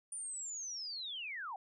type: linear sweep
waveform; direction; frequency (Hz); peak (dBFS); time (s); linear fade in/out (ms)
sine; down; 9397 to 730; -40; 0.12-1.56; 2
effects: none